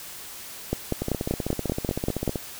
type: two click trains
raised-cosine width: 2 ms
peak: -13 / -10 dBFS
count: 22 / 9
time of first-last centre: 1.02-2.358 / 0.73-2.277 s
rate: 15.7 / 5.17 Hz
effects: white hiss -40 dBFS RMS until 2.59 s